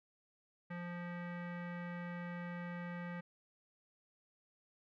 square tone with low-pass filter, 174.61 Hz, F3, in tune, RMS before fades -44 dBFS, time 0.7-3.21 s, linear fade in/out 10 ms, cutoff 1900 Hz, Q 3.1, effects none

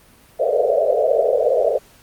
white band-pass noise, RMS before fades -17 dBFS, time 0.39-1.79 s, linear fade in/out 20 ms, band 430 to 670 Hz, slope 96 dB/octave, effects pink hiss -50 dBFS RMS until 2.02 s + Opus 32 kbps

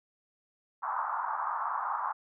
pink band-pass noise, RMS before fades -33 dBFS, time 0.82-2.13 s, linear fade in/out 20 ms, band 840 to 1300 Hz, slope 48 dB/octave, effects none

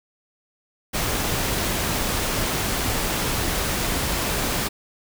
pink noise, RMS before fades -24 dBFS, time 0.93-4.69 s, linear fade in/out 20 ms, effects none

